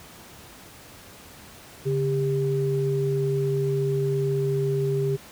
sine tone pair together, 141.07 / 399 Hz, C#3 / G4, +31 / +31 cents, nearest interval octave + tritone, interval 1800 cents, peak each -24 dBFS, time 1.85-5.17 s, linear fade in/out 20 ms, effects pink hiss -46 dBFS RMS until 5.31 s + high-pass 60 Hz 12 dB/octave

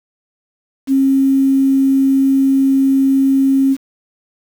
sine tone with quantisation, 270.1 Hz, C#4, 45 cents flat, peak -9 dBFS, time 0.87-3.77 s, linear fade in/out 50 ms, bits 6, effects none

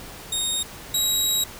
20% pulse tone pair in turn, 3723 / 3837 Hz, A#7 / A#7, -3 / +49 cents, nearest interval minor second, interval 52 cents, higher second, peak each -17 / -14 dBFS, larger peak second, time 0.32-0.63 / 0.94-1.44 s, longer second, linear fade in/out 5 ms, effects pink hiss -40 dBFS RMS until 1.59 s

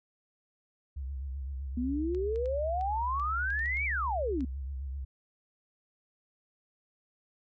sine tone with vibrato, 67.5 Hz, C#2, 45 cents flat, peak -34 dBFS, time 0.96-5.05 s, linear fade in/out 10 ms, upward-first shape sine, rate 7.8 Hz, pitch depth 85 cents each way
sine exponential two-way sweep, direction up then down, 237.3 to 2349 to 237.3 Hz, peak -29 dBFS, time 1.77-4.45 s, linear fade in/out 5 ms, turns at 3.85 s
clicks, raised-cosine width 0.2 ms, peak -35 dBFS, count 10, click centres 2.148 / 2.359 / 2.458 / 2.811 / 3.198 / 3.504 / 3.593 / 3.659 / 3.77 / 4.407 s
effects none

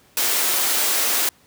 white high-pass noise, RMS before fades -20 dBFS, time 0.17-1.29 s, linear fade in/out 2 ms, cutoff 280 Hz, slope 24 dB/octave, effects pink hiss -55 dBFS RMS until 1.46 s + high-pass 80 Hz 12 dB/octave

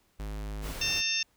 square tone, 51.91 Hz, G#1, in tune, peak -35 dBFS, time 0.19-0.73 s, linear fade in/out 10 ms
pink noise, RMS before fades -40 dBFS, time 0.61-1.03 s, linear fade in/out 50 ms
harmonic tone, 900 Hz, A5, 39 cents sharp, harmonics 2 / 3 / 4 / 5 / 6 / 7, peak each -42 / -31 / -34 / -42 / -31 / -36 dBFS, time 0.81-1.23 s, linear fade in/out 5 ms
effects pink hiss -69 dBFS RMS until 1.36 s

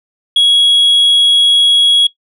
sine tone, 3326 Hz, G#7, 2 cents sharp, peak -3 dBFS, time 0.36-2.07 s, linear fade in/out 5 ms, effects noise-tail reverb RT60 0.1 s tail -18 dB re dry + tanh soft clip ceiling -5 dBFS

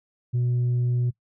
sine tone, 122.5 Hz, B2, 14 cents flat, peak -18 dBFS, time 0.33-1.11 s, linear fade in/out 20 ms, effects noise-tail reverb RT60 0.1 s tail -21 dB re dry + tanh soft clip ceiling -19 dBFS

